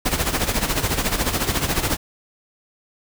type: noise with tremolo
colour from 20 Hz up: pink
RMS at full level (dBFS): -19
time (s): 0.05-1.97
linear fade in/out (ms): 10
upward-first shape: sine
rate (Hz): 14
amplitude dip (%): 70
effects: none